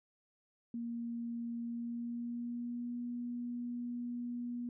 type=tone with pitch glide; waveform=sine; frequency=234.5 to 241.4 Hz; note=A#3 to B3; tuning=+11 to -39 cents; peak=-37 dBFS; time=0.74-4.69 s; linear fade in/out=2 ms; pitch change=+50 cents; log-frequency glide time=1.62-2.98 s; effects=none